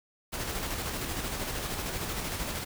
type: noise with tremolo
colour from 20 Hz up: pink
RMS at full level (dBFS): -33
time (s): 0.32-2.65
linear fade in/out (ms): 20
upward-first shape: square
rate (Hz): 13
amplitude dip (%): 30
effects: none